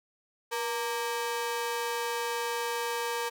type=ring-modulated tone; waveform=sawtooth; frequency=698.5 Hz; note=F5; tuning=in tune; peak=-23 dBFS; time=0.51-3.3 s; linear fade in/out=20 ms; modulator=222 Hz; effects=none